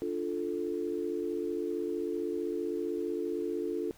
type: chord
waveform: sine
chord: D minor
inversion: none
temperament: equal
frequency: 293.7 / 349.2 / 440 Hz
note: D4 / F4 / A4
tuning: 0 / 0 / 0 cents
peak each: -37 / -34 / -35 dBFS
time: 0.02-3.91 s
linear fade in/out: 0 ms
effects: pink hiss -59 dBFS RMS until 3.97 s